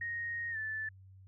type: tone with pitch glide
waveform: sine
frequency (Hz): 1867 to 1752.1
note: A#6 to A6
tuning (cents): +2 to -8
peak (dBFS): -35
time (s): 0.01-0.89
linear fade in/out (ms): 5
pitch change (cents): -110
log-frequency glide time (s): 0.51-0.57
effects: added 95 Hz sine -53 dBFS peak until 1.27 s